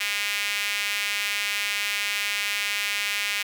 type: tone with high-pass filter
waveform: sawtooth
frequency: 204.4 Hz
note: G#3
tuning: 27 cents flat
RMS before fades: -27 dBFS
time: 0-3.43 s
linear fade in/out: 10 ms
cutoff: 2300 Hz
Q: 2.5
effects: none